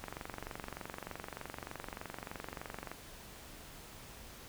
click train, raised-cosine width 0.5 ms, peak -26 dBFS, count 68, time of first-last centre 0.04-2.916 s, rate 23.3 Hz, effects pink hiss -52 dBFS RMS until 4.48 s

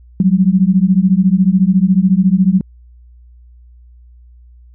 sine beating tone pair, 181.1 / 195.1 Hz, F#3 / G3, -37 / -8 cents, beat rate 14 Hz, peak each -11 dBFS, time 0.2-2.61 s, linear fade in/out 2 ms, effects added 60 Hz sine -39 dBFS peak until 4.74 s

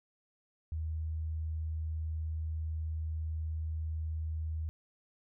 sine tone, 79.2 Hz, D#2, 31 cents sharp, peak -33 dBFS, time 0.72-4.69 s, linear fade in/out 0 ms, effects none

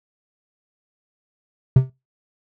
triangle tone with exponential decay, 130.81 Hz, C3, in tune, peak -3 dBFS, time 1.76-1.9 s, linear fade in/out 5 ms, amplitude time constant 30 ms, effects noise-tail reverb RT60 0.2 s tail -17 dB re dry

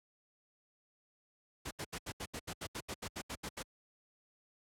pink noise bursts, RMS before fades -41 dBFS, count 15, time 1.65-3.629 s, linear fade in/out 10 ms, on 61 ms, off 76 ms, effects high-pass 60 Hz 12 dB/octave + low-pass 11000 Hz 12 dB/octave

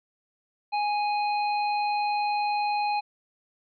harmonic tone, 830 Hz, G#5, 1 cent flat, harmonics 1 / 3 / 5, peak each -24 / -34 / -38 dBFS, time 0.72-3.01 s, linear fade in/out 20 ms, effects none

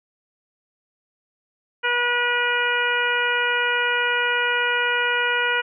harmonic tone, 484.1 Hz, B4, 35 cents flat, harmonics 1 / 2 / 3 / 4 / 5 / 6, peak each -28 / -27 / -22 / -27 / -27 / -28 dBFS, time 1.83-5.62 s, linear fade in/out 20 ms, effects none

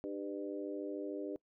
harmonic tone with a mistuned harmonic, 100 Hz, G2, 35 cents sharp, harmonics 3 / 4 / 5 / 6, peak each -41 / -43 / -45 / -47 dBFS, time 0.04-1.36 s, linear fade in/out 0 ms, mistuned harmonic 4, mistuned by -28 cents, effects noise-tail reverb RT60 0.1 s tail -24 dB re dry

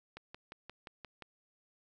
click train, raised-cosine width 0.3 ms, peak -30 dBFS, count 7, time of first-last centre 0.17-1.223 s, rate 5.7 Hz, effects none

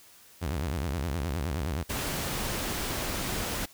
sawtooth tone with vibrato, 76.5 Hz, D#2, 29 cents flat, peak -25 dBFS, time 0.41-1.84 s, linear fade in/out 20 ms, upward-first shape sine, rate 9.6 Hz, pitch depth 300 cents each way
pink noise, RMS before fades -32 dBFS, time 1.89-3.66 s, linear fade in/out 10 ms
effects white hiss -55 dBFS RMS until 3.73 s

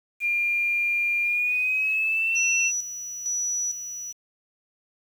sine tone with pitch glide, 2400 to 2694 Hz, D7 to E7, +37 to +37 cents, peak -21 dBFS, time 0.2-2.72 s, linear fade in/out 50 ms, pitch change +200 cents, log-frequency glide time 1.24-2.35 s
sine tone with tremolo, 5890 Hz, F#8, 9 cents flat, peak -24 dBFS, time 2.35-4.13 s, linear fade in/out 20 ms, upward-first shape square, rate 1.1 Hz, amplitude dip 60%
effects 8-bit

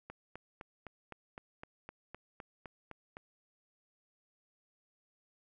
click train, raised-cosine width 0.5 ms, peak -30 dBFS, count 13, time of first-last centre 0.1-3.169 s, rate 3.91 Hz, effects none

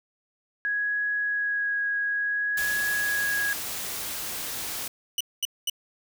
sine tone with vibrato, 1661.2 Hz, G#6, in tune, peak -24 dBFS, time 0.65-3.53 s, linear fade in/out 0 ms, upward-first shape sine, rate 0.6 Hz, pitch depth 10 cents each way
white noise, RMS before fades -33 dBFS, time 2.57-4.88 s, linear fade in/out 5 ms
sawtooth tone bursts, 2960 Hz, F#7, in tune, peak -21 dBFS, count 3, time 5.18-5.698 s, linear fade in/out 2 ms, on 26 ms, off 220 ms
effects none

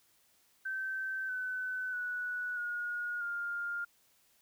sine tone with pitch steps, 1546 / 1509.8 / 1474.5 / 1440 / 1406.3 Hz, G6 / F#6 / F#6 / F#6 / F6, -24 / +35 / -6 / -47 / +12 cents, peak -34 dBFS, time 0.65-3.85 s, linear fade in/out 10 ms, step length 640 ms, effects white hiss -69 dBFS RMS until 4.41 s

